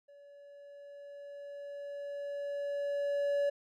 triangle tone with level ramp, 570 Hz, C#5, 48 cents sharp, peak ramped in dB -52 to -25 dBFS, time 0.08-3.5 s, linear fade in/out 10 ms, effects none

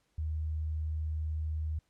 sine tone, 77.9 Hz, D#2, 3 cents sharp, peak -31 dBFS, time 0.18-1.79 s, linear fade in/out 5 ms, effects pink hiss -75 dBFS RMS until 1.89 s + low-pass 10000 Hz 12 dB/octave

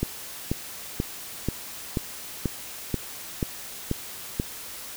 click train, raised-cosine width 3 ms, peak -11 dBFS, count 10, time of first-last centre 0.03-4.399 s, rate 2.06 Hz, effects white hiss -39 dBFS RMS until 4.96 s

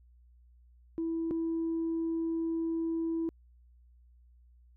sine tone pair in turn, 328.8 / 328.8 Hz, E4 / E4, -4 / -4 cents, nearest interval unison, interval 0 cents, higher neither, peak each -29 / -28 dBFS, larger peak second, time 0.98-1.31 / 1.31-3.29 s, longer second, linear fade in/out 0 ms, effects tanh soft clip ceiling -26 dBFS + added 60 Hz sine -57 dBFS peak until 4.76 s

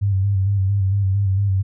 sine tone with vibrato, 98 Hz, G2, in tune, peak -15 dBFS, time 0.01-1.63 s, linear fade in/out 20 ms, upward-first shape square, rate 4.4 Hz, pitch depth 42 cents each way, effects none

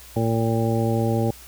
harmonic tone, 113.8 Hz, A#2, 41 cents flat, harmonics 1 / 2 / 3 / 4 / 5 / 7, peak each -22 / -25 / -27 / -28 / -29 / -30 dBFS, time 0.16-1.31 s, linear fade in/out 5 ms, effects added 60 Hz sine -47 dBFS peak until 1.47 s + white hiss -45 dBFS RMS until 1.47 s

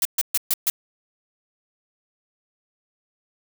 blue noise bursts, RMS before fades -20 dBFS, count 5, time 0.02-0.7 s, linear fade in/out 2 ms, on 32 ms, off 130 ms, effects none

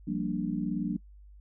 sine chord, G minor seventh, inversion third, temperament equal, 174.61 / 196 / 233.1 / 293.7 Hz, F3 / G3 / Bb3 / D4, 0 / 0 / 0 / 0 cents, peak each -34 dBFS, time 0.07-0.97 s, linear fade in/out 10 ms, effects noise-tail reverb RT60 0.1 s tail -23 dB re dry + added 50 Hz sine -49 dBFS peak until 1.4 s

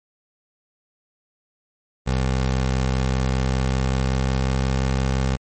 20% pulse tone with pitch glide, 65 to 65.87 Hz, C2 to C2, -11 to +12 cents, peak -14 dBFS, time 2.06-5.37 s, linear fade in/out 20 ms, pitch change +23 cents, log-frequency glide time 3.29-4.79 s, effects MP3 32 kbps

